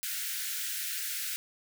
white high-pass noise, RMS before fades -35 dBFS, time 0.03-1.36 s, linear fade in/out 0 ms, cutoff 1400 Hz, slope 96 dB/octave, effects none

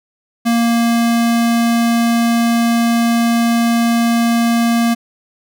square tone, 233.1 Hz, A#3, in tune, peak -12 dBFS, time 0.45-4.95 s, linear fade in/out 20 ms, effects none

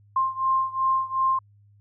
sine beating tone pair, 1055 / 1057.7 Hz, C6 / C6, +14 / +18 cents, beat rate 2.7 Hz, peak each -23 / -25 dBFS, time 0.16-1.39 s, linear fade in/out 5 ms, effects added 102 Hz sine -53 dBFS peak until 1.8 s

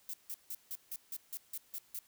violet noise bursts, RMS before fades -41 dBFS, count 10, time 0.09-1.99 s, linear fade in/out 2 ms, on 46 ms, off 160 ms, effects white hiss -67 dBFS RMS until 2.07 s

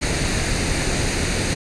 pink noise with comb filter, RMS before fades -21 dBFS, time 0.01-1.55 s, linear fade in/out 20 ms, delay 0.46 ms, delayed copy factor +0.5, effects resampled to 22050 Hz

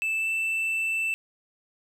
triangle tone with pitch glide, 2637 to 2657 Hz, E7 to E7, 0 to +13 cents, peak -23 dBFS, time 0.02-1.14 s, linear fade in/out 0 ms, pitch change +13 cents, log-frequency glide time 0.17-0.28 s, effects none

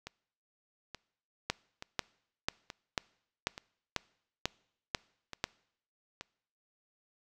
two click trains, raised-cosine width 0.2 ms, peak -12 / -24 dBFS, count 9 / 8, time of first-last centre 1.5-5.441 / 0.07-6.21 s, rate 2.03 / 1.14 Hz, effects noise-tail reverb RT60 0.7 s tail -24 dB re dry

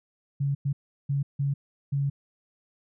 sine tone bursts at uneven times, 140 Hz, C#3, 18 cents sharp, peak -23 dBFS, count 5, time 0.4-0.55 / 0.65-0.73 / 1.09-1.23 / 1.39-1.54 / 1.92-2.1 s, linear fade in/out 10 ms, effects none

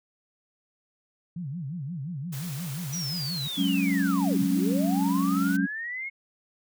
sine tone with vibrato, 154.4 Hz, D#3, 13 cents flat, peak -31 dBFS, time 1.36-3.48 s, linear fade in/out 5 ms, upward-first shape sine, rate 5.7 Hz, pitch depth 280 cents each way
white noise, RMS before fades -41 dBFS, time 2.32-5.57 s, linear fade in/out 10 ms
sine linear two-way sweep, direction down then up, 5920 to 123.9 to 2191 Hz, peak -31 dBFS, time 2.92-6.1 s, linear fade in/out 20 ms, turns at 4.42 s
sine chord, F# suspended second, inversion none, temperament equal, 185 / 207.7 / 277.2 Hz, F#3 / G#3 / C#4, 0 / 0 / 0 cents, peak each -26 / -29 / -25 dBFS, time 3.57-5.67 s, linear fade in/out 20 ms
effects none

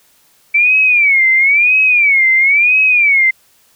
sine tone with vibrato, 2301 Hz, D7, 36 cents flat, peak -7 dBFS, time 0.54-3.31 s, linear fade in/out 10 ms, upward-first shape sine, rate 0.99 Hz, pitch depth 180 cents each way, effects white hiss -52 dBFS RMS until 3.75 s

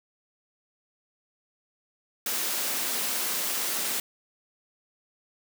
white high-pass noise, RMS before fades -29 dBFS, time 2.26-4 s, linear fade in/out 2 ms, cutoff 190 Hz, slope 24 dB/octave, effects none

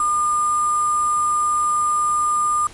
sine tone with sample-and-hold, 1203 Hz, D6, 41 cents sharp, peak -16 dBFS, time 0-2.67 s, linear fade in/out 2 ms, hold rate 8820 Hz, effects pink hiss -43 dBFS RMS until 2.73 s + resampled to 24000 Hz

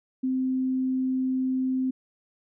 sine tone, 259.5 Hz, C4, 14 cents flat, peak -23 dBFS, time 0.23-1.91 s, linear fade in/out 10 ms, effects none

